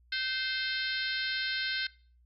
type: harmonic tone with a mistuned harmonic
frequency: 523.3 Hz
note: C5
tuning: in tune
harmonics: 3 / 4 / 5 / 6 / 7 / 8 / 9 / 10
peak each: -34 / -38 / -42 / -40 / -39 / -36 / -45 / -44 dBFS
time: 0.12-1.87 s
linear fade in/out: 5 ms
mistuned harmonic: 3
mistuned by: -28 cents
effects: noise-tail reverb RT60 0.4 s tail -20 dB re dry + added 60 Hz sine -60 dBFS peak until 2.25 s